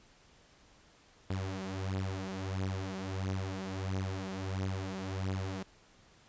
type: beating tone pair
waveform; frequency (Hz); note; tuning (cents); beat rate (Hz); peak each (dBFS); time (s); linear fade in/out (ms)
sawtooth; 94.7 / 96.2; F#2 / G2; +41 / -32; 1.5; -33 / -34; 1.3-5.63; 5
effects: pink hiss -62 dBFS RMS until 6.28 s + resampled to 16000 Hz